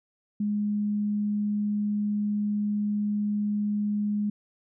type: tone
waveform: sine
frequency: 207.7 Hz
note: G#3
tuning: in tune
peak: -24 dBFS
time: 0.4-4.3 s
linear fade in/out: 5 ms
effects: none